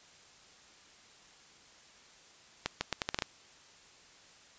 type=accelerating click train; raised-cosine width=0.2 ms; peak=-13 dBFS; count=8; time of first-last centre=2.66-3.222 s; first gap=150 ms; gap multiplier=0.78; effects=white hiss -58 dBFS RMS until 4.58 s + resampled to 16000 Hz